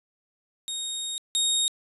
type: tone pair in turn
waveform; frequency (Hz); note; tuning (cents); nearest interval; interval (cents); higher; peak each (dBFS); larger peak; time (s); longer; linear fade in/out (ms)
25% pulse; 3729 / 3729; A#7 / A#7; 0 / 0; unison; 0; neither; -26 / -18; second; 0.68-1.18 / 1.35-1.68; first; 0
effects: resampled to 32000 Hz + 9-bit